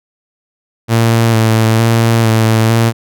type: tone with vibrato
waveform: sawtooth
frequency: 113.2 Hz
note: A2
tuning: 50 cents sharp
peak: -4 dBFS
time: 0.88-2.93 s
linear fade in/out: 50 ms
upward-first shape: square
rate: 1.1 Hz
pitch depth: 24 cents each way
effects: none